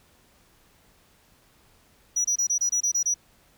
sine tone bursts, 5850 Hz, F#8, 21 cents flat, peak -18 dBFS, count 9, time 2.16-3.142 s, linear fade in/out 10 ms, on 86 ms, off 26 ms, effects tanh soft clip ceiling -20 dBFS + pink hiss -60 dBFS RMS until 3.57 s

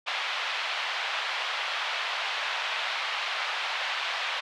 white band-pass noise, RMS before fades -31 dBFS, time 0.06-4.41 s, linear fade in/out 20 ms, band 670 to 3500 Hz, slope 24 dB/octave, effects none

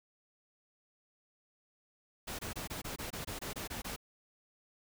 pink noise bursts, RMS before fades -41 dBFS, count 12, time 2.27-3.963 s, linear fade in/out 10 ms, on 120 ms, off 23 ms, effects none

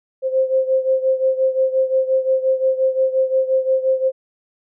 sine beating tone pair, 523.3 / 529 Hz, C5 / C5, 0 / +19 cents, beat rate 5.7 Hz, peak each -16 / -20 dBFS, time 0.22-4.12 s, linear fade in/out 50 ms, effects none

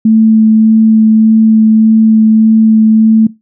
sine tone with vibrato, 220 Hz, A3, in tune, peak -3 dBFS, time 0.05-3.27 s, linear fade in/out 5 ms, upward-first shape sine, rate 1.7 Hz, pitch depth 9 cents each way, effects noise-tail reverb RT60 0.2 s tail -19 dB re dry

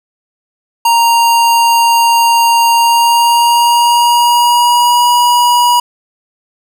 square tone with pitch glide, 932.3 to 967.4 Hz, A#5 to B5, 0 to -36 cents, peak -7 dBFS, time 0.85-5.8 s, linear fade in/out 5 ms, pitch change +64 cents, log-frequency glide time 2.74-5.08 s, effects none

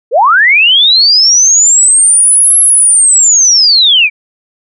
sine linear two-way sweep, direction up then down, 415.3 to 11175 to 2266 Hz, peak -3 dBFS, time 0.11-4.1 s, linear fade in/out 50 ms, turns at 2.59 s, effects none

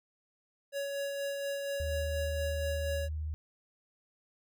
square tone with tremolo, 560 Hz, C#5, 18 cents sharp, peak -33 dBFS, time 0.72-3.09 s, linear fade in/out 50 ms, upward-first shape sine, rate 4.2 Hz, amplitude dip 30%
sine tone with vibrato, 77 Hz, D#2, 17 cents flat, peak -33 dBFS, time 1.8-3.34 s, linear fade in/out 0 ms, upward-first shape square, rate 15 Hz, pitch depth 10 cents each way
effects none

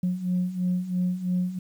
sine beating tone pair, 178.9 / 181.9 Hz, F3 / F#3, +42 / -29 cents, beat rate 3 Hz, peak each -28 / -24 dBFS, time 0.03-1.59 s, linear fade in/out 5 ms, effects tanh soft clip ceiling -18 dBFS + 9-bit

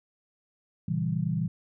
sine chord, A# diminished seventh, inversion none, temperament equal with one note detuned, 116.54 / 136.6 / 164.81 / 196 Hz, A#2 / C#3 / E3 / G3, 0 / -25 / 0 / 0 cents, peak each -33 / -33 / -28 / -33 dBFS, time 0.88-1.48 s, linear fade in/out 5 ms, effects none

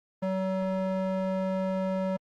square tone with band-pass filter, 189.1 Hz, F#3, 38 cents sharp, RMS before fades -29 dBFS, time 0.22-2.17 s, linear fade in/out 10 ms, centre 500 Hz, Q 1.2, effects Opus 24 kbps

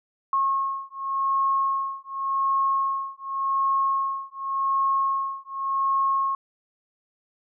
sine beating tone pair, 1086 / 1086.88 Hz, C#6 / C#6, -36 / -34 cents, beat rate 0.88 Hz, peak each -25 dBFS, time 0.33-6.35 s, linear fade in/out 2 ms, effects none

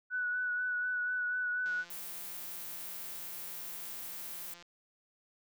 sine tone with vibrato, 1480 Hz, F#6, in tune, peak -31 dBFS, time 0.1-1.85 s, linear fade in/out 50 ms, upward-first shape sine, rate 4.1 Hz, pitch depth 21 cents each way
click train, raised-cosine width 0.2 ms, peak -36 dBFS, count 514, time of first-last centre 1.66-4.625 s, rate 173 Hz
violet noise, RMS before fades -43 dBFS, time 1.9-4.54 s, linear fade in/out 5 ms
effects none

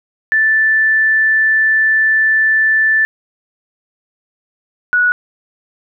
sine tone pair in turn, 1760 / 1465.9 Hz, A6 / F#6, 0 / -17 cents, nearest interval minor third, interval 317 cents, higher first, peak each -9 dBFS, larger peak neither, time 0.32-3.05 / 4.93-5.12 s, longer first, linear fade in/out 0 ms, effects none

